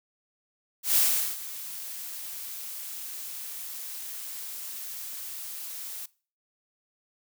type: noise with ADSR envelope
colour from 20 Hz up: blue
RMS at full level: -21 dBFS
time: 0.83-6.06 s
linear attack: 130 ms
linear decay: 400 ms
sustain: -17 dB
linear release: 6 ms
effects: noise-tail reverb RT60 0.4 s tail -22 dB re dry